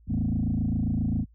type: tone with frequency modulation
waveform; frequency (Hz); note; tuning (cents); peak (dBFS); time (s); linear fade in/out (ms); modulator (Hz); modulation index
sine; 156.7; D#3; +13; -22; 0.07-1.26; 50; 27.5; 3.6
effects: tanh soft clip ceiling -19 dBFS + added 56 Hz sine -53 dBFS peak until 1.34 s